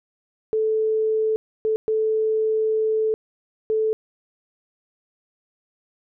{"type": "tone bursts at uneven times", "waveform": "sine", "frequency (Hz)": 437.3, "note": "A4", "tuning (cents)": -11, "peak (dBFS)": -18, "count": 4, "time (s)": [[0.53, 1.36], [1.65, 1.76], [1.88, 3.14], [3.7, 3.93]], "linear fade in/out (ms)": 0, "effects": []}